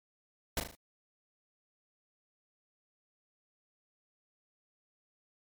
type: noise with echo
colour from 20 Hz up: pink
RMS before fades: -32 dBFS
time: 0.57-0.6 s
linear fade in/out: 2 ms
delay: 38 ms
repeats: 4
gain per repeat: -6 dB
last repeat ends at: 0.752 s
effects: MP3 96 kbps